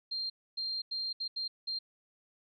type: tone bursts at uneven times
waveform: sine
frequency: 4186 Hz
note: C8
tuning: in tune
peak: -33 dBFS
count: 6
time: 0.11-0.3 / 0.57-0.82 / 0.91-1.13 / 1.2-1.28 / 1.36-1.48 / 1.67-1.79 s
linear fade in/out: 10 ms
effects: none